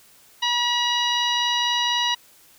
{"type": "harmonic tone", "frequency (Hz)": 964, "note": "B5", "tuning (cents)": -42, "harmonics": [1, 2, 3, 4, 5, 6], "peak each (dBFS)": [-25, -28, -24, -25, -36, -34], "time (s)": [0.42, 2.15], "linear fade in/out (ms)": 10, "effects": ["white hiss -53 dBFS RMS until 2.58 s"]}